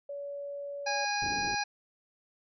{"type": "tone", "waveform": "sine", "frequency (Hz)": 568, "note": "C#5", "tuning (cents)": 42, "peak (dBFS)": -36, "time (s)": [0.09, 1.05], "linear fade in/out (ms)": 5}
{"type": "harmonic tone", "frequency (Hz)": 822, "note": "G#5", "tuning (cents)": -18, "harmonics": [1, 2, 3, 5, 6, 7], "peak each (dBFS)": [-32, -35, -37, -39, -40, -40], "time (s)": [0.86, 1.64], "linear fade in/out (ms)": 10}
{"type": "low-pass noise", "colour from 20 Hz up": "white", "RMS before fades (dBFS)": -42, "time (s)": [1.22, 1.55], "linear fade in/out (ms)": 2, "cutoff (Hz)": 410, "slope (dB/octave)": 24}
{"effects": []}